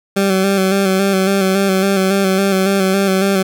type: tone with vibrato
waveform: 20% pulse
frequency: 193.1 Hz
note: G3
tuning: 26 cents flat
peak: -7 dBFS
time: 0.16-3.43 s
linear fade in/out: 10 ms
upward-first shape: square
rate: 3.6 Hz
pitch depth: 33 cents each way
effects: none